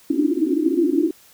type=band-pass noise; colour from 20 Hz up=white; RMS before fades=-19 dBFS; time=0.1-1.11 s; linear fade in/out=5 ms; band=270 to 350 Hz; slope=96 dB/octave; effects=white hiss -51 dBFS RMS until 1.33 s